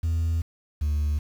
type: tone pair in turn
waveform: sine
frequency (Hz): 82.41 / 74.31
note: E2 / D2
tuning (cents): 0 / +21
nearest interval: major second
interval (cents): 179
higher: first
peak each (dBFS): -19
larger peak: neither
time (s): 0.03-0.42 / 0.81-1.19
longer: first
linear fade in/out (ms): 10
effects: tanh soft clip ceiling -21 dBFS + 8-bit